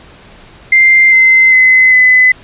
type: tone with pitch steps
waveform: sine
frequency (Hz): 2093 / 2067 / 2040 / 2015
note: C7 / C7 / C7 / B6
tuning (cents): 0 / -22 / -44 / +34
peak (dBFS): -3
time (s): 0.72-2.32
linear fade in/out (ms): 5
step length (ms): 400
effects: pink hiss -38 dBFS RMS until 2.43 s + resampled to 8000 Hz